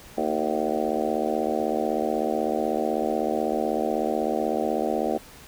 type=harmonic tone with a mistuned harmonic; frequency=76.1 Hz; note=D#2; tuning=38 cents flat; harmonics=3 / 4 / 5 / 6 / 7 / 8 / 9 / 10; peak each=-31 / -31 / -31 / -31 / -31 / -31 / -31 / -31 dBFS; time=0.17-5.18 s; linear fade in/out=10 ms; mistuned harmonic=4; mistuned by=+52 cents; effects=pink hiss -47 dBFS RMS until 5.47 s